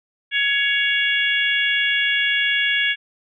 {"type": "harmonic tone", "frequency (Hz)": 559, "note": "C#5", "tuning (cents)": 14, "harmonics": [3, 4, 5, 6], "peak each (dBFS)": [-21, -22, -23, -24], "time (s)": [0.31, 2.96], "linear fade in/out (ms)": 50, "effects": []}